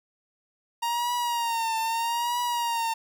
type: tone with vibrato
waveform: 45% pulse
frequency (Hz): 932.3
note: A#5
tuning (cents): 0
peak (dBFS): -25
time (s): 0.82-2.94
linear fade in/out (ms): 10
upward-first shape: triangle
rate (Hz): 0.79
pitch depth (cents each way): 77
effects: none